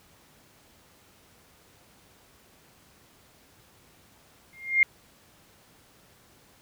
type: tone with exponential growth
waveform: sine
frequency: 2119 Hz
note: C7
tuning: 21 cents sharp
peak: -13 dBFS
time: 4.53-4.83 s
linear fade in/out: 1 ms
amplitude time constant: 65 ms
effects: pink hiss -58 dBFS RMS until 6.61 s + high-pass 60 Hz 12 dB/octave